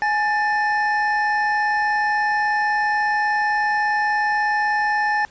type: tone pair together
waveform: triangle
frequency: 838.6 / 1775 Hz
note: G#5 / A6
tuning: +17 / +15 cents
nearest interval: octave + minor second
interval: 1298 cents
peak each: -18 / -19 dBFS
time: 0.02-5.25 s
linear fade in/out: 0 ms
effects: pink hiss -50 dBFS RMS until 5.3 s + resampled to 16000 Hz